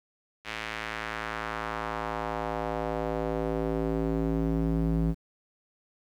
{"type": "tone with band-pass filter sweep", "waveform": "square", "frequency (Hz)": 55, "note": "A1", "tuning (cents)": 0, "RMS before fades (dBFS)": -30, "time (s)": [0.44, 5.15], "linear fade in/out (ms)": 50, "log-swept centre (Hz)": [2400, 190], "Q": 1.4, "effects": ["10-bit"]}